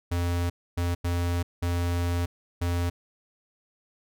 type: tone bursts at uneven times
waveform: square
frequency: 87 Hz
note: F2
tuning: 6 cents flat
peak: -25 dBFS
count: 5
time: 0.11-0.5 / 0.77-0.95 / 1.04-1.43 / 1.62-2.26 / 2.61-2.9 s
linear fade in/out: 10 ms
effects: none